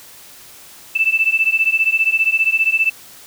sine beating tone pair, 2637 / 2652 Hz, E7 / E7, 0 / +10 cents, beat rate 15 Hz, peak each -16 dBFS, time 0.95-2.9 s, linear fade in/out 10 ms, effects white hiss -41 dBFS RMS until 3.26 s

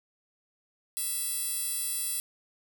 10% pulse tone with high-pass filter, 666 Hz, E5, 18 cents sharp, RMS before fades -32 dBFS, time 0.97-2.2 s, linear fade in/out 0 ms, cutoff 9100 Hz, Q 1.1, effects none

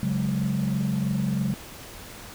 sine chord, C# suspended fourth, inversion none, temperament just, 138.59 / 184.79 / 207.9 Hz, C#3 / F#3 / G#3, 0 / -2 / +2 cents, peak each -26 / -26 / -26 dBFS, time 0.03-1.54 s, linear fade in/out 0 ms, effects tanh soft clip ceiling -17 dBFS + pink hiss -42 dBFS RMS until 2.34 s

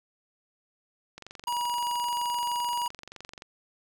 click train, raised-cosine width 0.2 ms, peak -25 dBFS, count 53, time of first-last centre 1.18-3.421 s, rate 23.2 Hz
square tone, 962 Hz, B5, 46 cents flat, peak -28 dBFS, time 1.47-2.88 s, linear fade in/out 5 ms
effects none

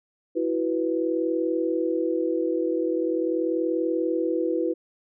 sine chord, E suspended second, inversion none, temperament equal, 329.6 / 370 / 493.9 Hz, E4 / F#4 / B4, 0 / 0 / 0 cents, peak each -25 / -28 / -27 dBFS, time 0.35-4.74 s, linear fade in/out 20 ms, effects none

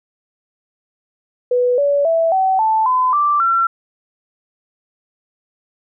sine tone with pitch steps, 493.4 / 570.1 / 658.6 / 760.9 / 879.1 / 1015.7 / 1173.5 / 1355.8 Hz, B4 / C#5 / E5 / F#5 / A5 / B5 / D6 / E6, -2 / +48 / -2 / +48 / -2 / +48 / -2 / +48 cents, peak -12 dBFS, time 1.51-3.67 s, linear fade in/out 5 ms, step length 270 ms, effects none

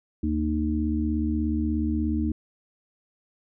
harmonic tone, 76.7 Hz, D#2, 24 cents flat, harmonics 1 / 3 / 4, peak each -27 / -27 / -27 dBFS, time 0.23-2.32 s, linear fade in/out 5 ms, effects none

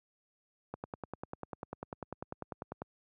click train, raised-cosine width 1 ms, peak -25 dBFS, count 22, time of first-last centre 0.74-2.819 s, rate 10.1 Hz, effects high-pass 80 Hz 12 dB/octave

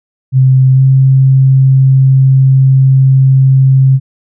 sine tone with pitch glide, 131.1 to 133.31 Hz, C3 to C3, +4 to +33 cents, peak -3 dBFS, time 0.32-4 s, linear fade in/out 50 ms, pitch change +29 cents, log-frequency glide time 0.74-0.81 s, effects none

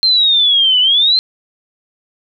sine exponential two-way sweep, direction down then up, 4186 to 2946 to 4186 Hz, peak -8 dBFS, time 0.03-1.19 s, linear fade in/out 0 ms, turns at 0.8 s, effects none

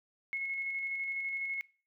sine tone with tremolo, 2178 Hz, C#7, 31 cents flat, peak -32 dBFS, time 0.33-1.61 s, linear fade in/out 0 ms, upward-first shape square, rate 12 Hz, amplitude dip 25%, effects noise-tail reverb RT60 0.4 s tail -22 dB re dry

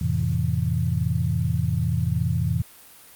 sine chord, F major seventh, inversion none, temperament equal, 87.31 / 110 / 130.81 / 164.81 Hz, F2 / A2 / C3 / E3, 0 / 0 / 0 / 0 cents, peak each -26 dBFS, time 0.01-2.62 s, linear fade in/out 5 ms, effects white hiss -48 dBFS RMS until 3.15 s + Opus 48 kbps

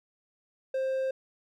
triangle tone, 528 Hz, C5, 16 cents sharp, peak -25 dBFS, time 0.74-1.11 s, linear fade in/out 5 ms, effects none

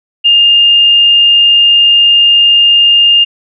sine tone, 2817 Hz, F7, 14 cents sharp, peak -3 dBFS, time 0.24-3.25 s, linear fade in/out 20 ms, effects none

